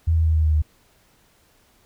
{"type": "tone with pitch steps", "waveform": "sine", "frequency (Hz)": [81.8, 80.72, 79.66, 78.6, 77.57, 76.54], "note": ["E2", "E2", "D#2", "D#2", "D#2", "D#2"], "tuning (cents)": [-13, -36, 41, 18, -5, -28], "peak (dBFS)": -15, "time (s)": [0.07, 0.622], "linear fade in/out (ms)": 10, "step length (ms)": 92, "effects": ["pink hiss -59 dBFS RMS until 1.85 s"]}